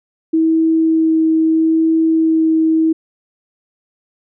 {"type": "tone with vibrato", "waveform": "sine", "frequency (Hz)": 321.6, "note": "E4", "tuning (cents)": -43, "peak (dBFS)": -10, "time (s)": [0.33, 2.93], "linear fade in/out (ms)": 10, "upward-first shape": "sine", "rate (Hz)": 0.77, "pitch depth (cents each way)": 9, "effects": []}